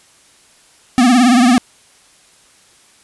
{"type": "tone with vibrato", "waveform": "square", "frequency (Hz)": 246.9, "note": "B3", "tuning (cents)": 0, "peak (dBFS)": -8, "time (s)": [0.98, 1.58], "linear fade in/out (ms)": 0, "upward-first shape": "triangle", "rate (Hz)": 18, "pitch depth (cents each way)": 130, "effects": ["white hiss -49 dBFS RMS until 3.03 s", "resampled to 24000 Hz"]}